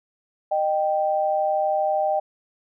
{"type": "tone pair together", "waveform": "sine", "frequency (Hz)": [614.5, 782], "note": ["D#5", "G5"], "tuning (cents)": [-22, -4], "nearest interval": "major third", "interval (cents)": 418, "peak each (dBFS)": -22, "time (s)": [0.51, 2.2], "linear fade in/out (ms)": 10, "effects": []}